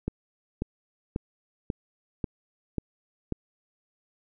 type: click train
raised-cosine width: 3 ms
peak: -15 dBFS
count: 7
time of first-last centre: 0.08-3.323 s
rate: 1.85 Hz
effects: none